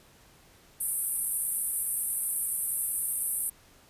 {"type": "band-pass noise", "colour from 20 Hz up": "pink", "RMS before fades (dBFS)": -31, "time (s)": [0.8, 3.5], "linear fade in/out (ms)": 10, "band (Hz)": [8700, 13000], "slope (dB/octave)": 96, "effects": ["pink hiss -58 dBFS RMS until 3.89 s", "resampled to 32000 Hz"]}